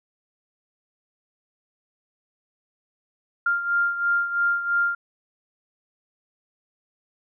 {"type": "beating tone pair", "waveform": "sine", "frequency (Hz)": [1396.9, 1399.9], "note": ["F6", "F6"], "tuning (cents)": [0, 4], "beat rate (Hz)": 3, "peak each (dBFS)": [-21, -27], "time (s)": [3.46, 4.95], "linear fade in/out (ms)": 5, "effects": []}